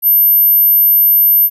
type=tone; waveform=sine; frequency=13000 Hz; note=G#9; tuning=38 cents flat; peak=-6 dBFS; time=0.02-1.5 s; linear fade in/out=50 ms; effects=none